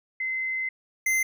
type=tone pair in turn; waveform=sine / square; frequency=2058 / 2072 Hz; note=C7 / C7; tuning=-29 / -17 cents; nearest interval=unison; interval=12 cents; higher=second; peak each=-26 / -22 dBFS; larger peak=second; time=0.2-0.69 / 1.06-1.23 s; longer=first; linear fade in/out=5 ms; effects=none